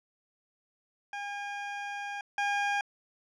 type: tone pair in turn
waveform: 20% pulse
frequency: 811 / 811 Hz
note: G#5 / G#5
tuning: -41 / -41 cents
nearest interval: unison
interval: 0 cents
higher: neither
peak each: -30 / -22 dBFS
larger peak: second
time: 1.13-2.21 / 2.38-2.81 s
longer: first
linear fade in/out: 2 ms
effects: low-pass 4000 Hz 12 dB/octave